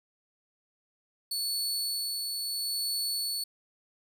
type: tone with tremolo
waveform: sawtooth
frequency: 4435 Hz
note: C#8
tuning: in tune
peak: -26 dBFS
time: 1.31-3.44 s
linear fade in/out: 5 ms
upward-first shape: sine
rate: 0.75 Hz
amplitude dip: 30%
effects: none